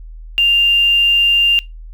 sine tone with quantisation, 2794 Hz, F7, in tune, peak -9 dBFS, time 0.38-1.59 s, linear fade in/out 0 ms, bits 6, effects noise-tail reverb RT60 0.2 s tail -22 dB re dry + added 40 Hz sine -30 dBFS peak until 1.93 s

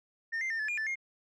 sine tone with pitch steps, 1820 / 2089 / 1808 / 1728 / 2418 / 1759 / 2133 Hz, A#6 / C7 / A6 / A6 / D7 / A6 / C7, -42 / -3 / +47 / -32 / +50 / -1 / +33 cents, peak -28 dBFS, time 0.32-0.957 s, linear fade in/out 20 ms, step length 91 ms, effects tanh soft clip ceiling -30 dBFS

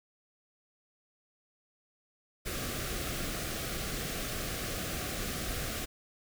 pink band-stop noise, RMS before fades -36 dBFS, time 2.45-5.86 s, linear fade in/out 20 ms, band 780 to 1100 Hz, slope 96 dB/octave, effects none

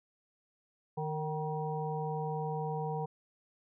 harmonic tone with a mistuned harmonic, 154 Hz, D#3, 17 cents flat, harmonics 1 / 3 / 5 / 6, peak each -36 / -38 / -39 / -42 dBFS, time 0.97-3.06 s, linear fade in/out 10 ms, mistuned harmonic 6, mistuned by +55 cents, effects none

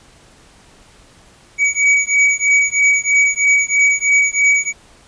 square beating tone pair, 2266 / 2269.1 Hz, C#7 / C#7, +37 / +40 cents, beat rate 3.1 Hz, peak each -15 dBFS, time 1.58-4.73 s, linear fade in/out 50 ms, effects pink hiss -47 dBFS RMS until 5.07 s + resampled to 22050 Hz

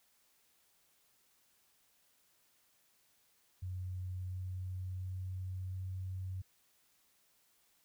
sine tone with pitch steps, 91.8 / 92.33 / 92.87 / 93.4 Hz, F#2 / F#2 / F#2 / F#2, -13 / -3 / +7 / +17 cents, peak -38 dBFS, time 3.62-6.42 s, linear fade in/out 10 ms, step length 700 ms, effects white hiss -72 dBFS RMS until 7.84 s

